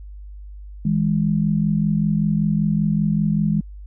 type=tone pair together; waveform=sine; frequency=160.41 / 205.6 Hz; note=E3 / G#3; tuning=-47 / -17 cents; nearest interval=major third; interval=430 cents; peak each=-19 dBFS; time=0.85-3.61 s; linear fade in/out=5 ms; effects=added 50 Hz sine -34 dBFS peak until 3.86 s